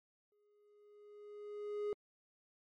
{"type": "tone with exponential growth", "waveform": "triangle", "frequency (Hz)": 415.3, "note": "G#4", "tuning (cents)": 0, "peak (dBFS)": -32, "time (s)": [0.32, 1.93], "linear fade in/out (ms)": 1, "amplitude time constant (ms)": 350, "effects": ["MP3 48 kbps"]}